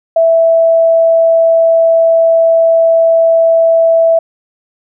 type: tone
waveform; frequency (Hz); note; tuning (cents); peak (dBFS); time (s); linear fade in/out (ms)
sine; 659; E5; -1; -5; 0.16-4.19; 5
effects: none